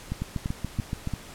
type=two click trains; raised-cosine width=5 ms; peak=-16 / -16 dBFS; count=7 / 4; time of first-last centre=0.22-1.073 / 0.12-1.137 s; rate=7.03 / 2.95 Hz; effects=pink hiss -45 dBFS RMS until 1.34 s + low-pass 12000 Hz 12 dB/octave